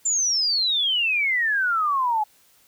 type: exponential sweep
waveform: sine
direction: down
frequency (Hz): 7290 to 830.6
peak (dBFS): -19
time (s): 0.05-2.24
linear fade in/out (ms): 10
effects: white hiss -58 dBFS RMS until 2.67 s